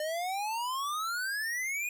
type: exponential sweep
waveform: square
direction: up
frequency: 600 to 2489 Hz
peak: -32 dBFS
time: 0-1.89 s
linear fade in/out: 2 ms
effects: none